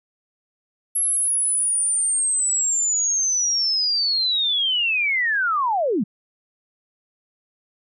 sine linear sweep, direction down, 11240 to 170.1 Hz, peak -18 dBFS, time 0.95-6.04 s, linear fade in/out 10 ms, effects none

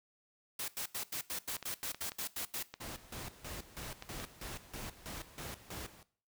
white noise bursts, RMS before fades -39 dBFS, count 12, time 0.59-2.629 s, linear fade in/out 5 ms, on 92 ms, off 85 ms
clicks, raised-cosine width 0.2 ms, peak -26 dBFS, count 10, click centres 1.567 / 1.627 / 1.831 / 1.946 / 2.022 / 2.119 / 2.74 / 4.024 / 4.2 / 4.242 s
pink noise with tremolo, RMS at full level -44 dBFS, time 2.8-6.03 s, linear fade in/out 10 ms, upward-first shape square, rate 3.1 Hz, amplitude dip 80%
effects noise-tail reverb RT60 0.5 s tail -19 dB re dry

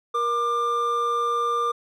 triangle tone pair together, 472.5 / 1192.2 Hz, A#4 / D6, +23 / +26 cents, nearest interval octave + major third, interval 1603 cents, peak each -26 / -20 dBFS, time 0.14-1.72 s, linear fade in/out 10 ms, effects none

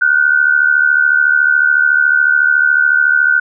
sine tone pair together, 1445 / 1518.9 Hz, F#6 / F#6, -41 / +45 cents, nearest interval minor second, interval 86 cents, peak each -11 dBFS, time 0.01-3.4 s, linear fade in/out 10 ms, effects none

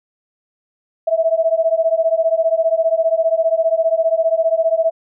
sine beating tone pair, 646 / 661 Hz, E5 / E5, -35 / +5 cents, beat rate 15 Hz, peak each -16 dBFS, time 1.07-4.91 s, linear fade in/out 10 ms, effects none

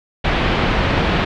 pink low-pass noise, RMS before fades -17 dBFS, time 0.24-1.25 s, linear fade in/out 10 ms, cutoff 3400 Hz, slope 24 dB/octave, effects none

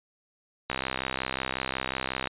click train, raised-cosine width 0.3 ms, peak -12 dBFS, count 104, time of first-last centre 0.7-2.273 s, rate 65.5 Hz, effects resampled to 8000 Hz

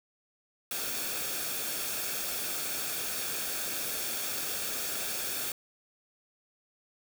white noise with comb filter, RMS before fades -34 dBFS, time 0.71-5.52 s, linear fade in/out 2 ms, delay 1 ms, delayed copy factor -0.5, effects none

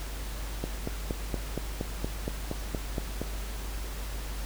click train, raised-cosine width 2 ms, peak -17 dBFS, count 12, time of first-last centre 0.64-3.216 s, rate 4.27 Hz, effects added 50 Hz sine -34 dBFS peak until 4.45 s + pink hiss -42 dBFS RMS until 4.45 s

